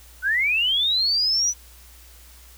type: linear sweep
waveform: sine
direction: up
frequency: 1447 to 6000 Hz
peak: -18 dBFS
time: 0.22-1.54 s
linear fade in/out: 50 ms
effects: added 60 Hz sine -47 dBFS peak until 2.57 s + white hiss -50 dBFS RMS until 2.57 s